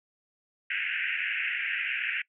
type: band-pass noise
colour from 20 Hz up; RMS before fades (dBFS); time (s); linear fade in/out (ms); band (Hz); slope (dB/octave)
white; -31; 0.7-2.22; 5; 1500 to 2800; 96
effects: noise-tail reverb RT60 0.1 s tail -22 dB re dry